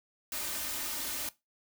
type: noise with comb filter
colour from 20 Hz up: white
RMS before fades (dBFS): -36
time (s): 0.32-1.29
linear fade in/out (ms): 2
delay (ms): 3.3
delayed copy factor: +0.65
effects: noise-tail reverb RT60 0.2 s tail -18 dB re dry